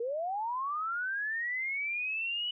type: linear sweep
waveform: sine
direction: up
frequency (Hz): 450 to 2972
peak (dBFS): -31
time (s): 0-2.51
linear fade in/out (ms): 5
effects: none